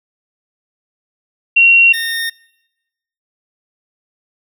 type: tone pair in turn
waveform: sine / 25% pulse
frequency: 2742 / 1836.4 Hz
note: F7 / A#6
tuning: -32 / -26 cents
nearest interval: perfect fifth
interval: 694 cents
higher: first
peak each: -5 / -14 dBFS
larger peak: first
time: 1.56-1.93 / 1.93-2.3 s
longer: neither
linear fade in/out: 10 ms
effects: noise-tail reverb RT60 1.0 s tail -25 dB re dry